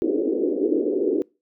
pink band-pass noise, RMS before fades -22 dBFS, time 0.02-1.22 s, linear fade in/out 0 ms, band 290 to 460 Hz, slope 48 dB/octave, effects noise-tail reverb RT60 0.3 s tail -26 dB re dry

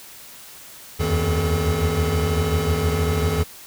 square tone cluster, 77 / 82.8 / 89.8 / 158.8 / 428.9 Hz, D#2 / E2 / F2 / D#3 / A4, -17 / +8 / +49 / +36 / -44 cents, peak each -26 dBFS, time 0.99-3.44 s, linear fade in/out 20 ms, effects white hiss -42 dBFS RMS until 3.66 s

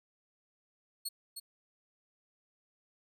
20% pulse tone with echo, 4343 Hz, C#8, 36 cents flat, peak -29 dBFS, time 1.05-1.09 s, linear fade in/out 10 ms, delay 310 ms, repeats 1, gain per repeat -6 dB, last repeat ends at 1.4 s, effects none

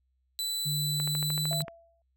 sawtooth tone, 3986 Hz, B7, 15 cents sharp, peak -27 dBFS, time 0.39-1.62 s, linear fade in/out 0 ms
sine tone with pitch glide, 147 to 151.66 Hz, D3 to D#3, +2 to -44 cents, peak -30 dBFS, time 0.65-1.65 s, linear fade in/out 20 ms, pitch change +54 cents, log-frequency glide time 1-1.46 s
click train, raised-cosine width 0.5 ms, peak -24 dBFS, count 10, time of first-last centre 1-1.682 s, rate 13.2 Hz
sine tone with exponential decay, 671 Hz, E5, 31 cents sharp, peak -32 dBFS, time 1.51-2.02 s, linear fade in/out 2 ms, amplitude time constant 110 ms
effects added 64 Hz sine -70 dBFS peak until 2.16 s

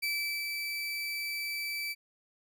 30% pulse tone with ADSR envelope, 2316 Hz, D7, 25 cents flat, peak -27 dBFS, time 0.02-1.95 s, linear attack 17 ms, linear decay 400 ms, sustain -4 dB, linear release 37 ms, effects none

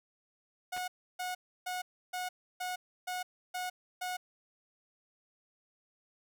sawtooth tone bursts, 729 Hz, F#5, 26 cents flat, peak -31 dBFS, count 8, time 0.72-4.17 s, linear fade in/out 10 ms, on 160 ms, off 310 ms
clicks, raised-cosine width 0.3 ms, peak -28 dBFS, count 2, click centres 0.766 / 0.777 s
effects none

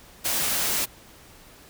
white noise, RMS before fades -25 dBFS, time 0.24-0.86 s, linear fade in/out 20 ms, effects pink hiss -50 dBFS RMS until 1.69 s

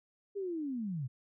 sine linear sweep, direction down, 410.9 to 117.5 Hz, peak -34 dBFS, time 0.35-1.08 s, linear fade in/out 20 ms, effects none

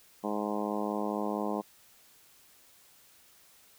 harmonic tone, 104.4 Hz, G#2, 10 cents sharp, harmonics 2 / 3 / 4 / 5 / 6 / 7 / 8 / 9 / 10, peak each -35 / -37 / -38 / -39 / -40 / -40 / -41 / -42 / -42 dBFS, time 0.23-1.62 s, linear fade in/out 20 ms, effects white hiss -60 dBFS RMS until 3.78 s

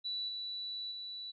sine tone with level steps, 3951 Hz, B7, in tune, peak -35 / -38 / -41 dBFS, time 0.04-1.32 s, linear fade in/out 20 ms, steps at 0.28 / 0.91 s, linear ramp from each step 10 ms, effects none

